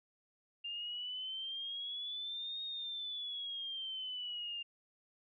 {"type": "exponential two-way sweep", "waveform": "sine", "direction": "up then down", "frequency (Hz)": [2794, 3729, 2794], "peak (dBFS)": -39, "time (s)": [0.64, 4.63], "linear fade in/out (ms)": 10, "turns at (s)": 2.63, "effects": []}